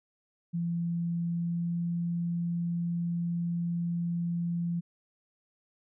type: tone with pitch glide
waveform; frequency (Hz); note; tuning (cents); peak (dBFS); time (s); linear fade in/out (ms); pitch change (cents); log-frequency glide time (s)
sine; 170.2 to 171.28; F3 to F3; -44 to -33; -28; 0.53-4.81; 20; +11; 1.27-1.79
effects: none